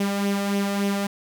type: tone with flanger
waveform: sawtooth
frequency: 200 Hz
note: G3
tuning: 35 cents sharp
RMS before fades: -24 dBFS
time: 0-1.07 s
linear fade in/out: 5 ms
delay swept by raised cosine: 0.33 to 1.63 ms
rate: 3.5 Hz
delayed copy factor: +0.5
effects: none